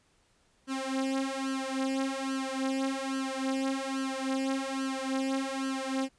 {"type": "tone with flanger", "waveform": "sawtooth", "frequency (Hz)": 267.2, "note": "C4", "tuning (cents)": 36, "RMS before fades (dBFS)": -32, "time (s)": [0.67, 6.09], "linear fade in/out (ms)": 50, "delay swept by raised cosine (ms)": [0.66, 4.16], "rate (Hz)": 1.2, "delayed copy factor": 0.9, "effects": ["pink hiss -68 dBFS RMS until 6.18 s", "resampled to 22050 Hz"]}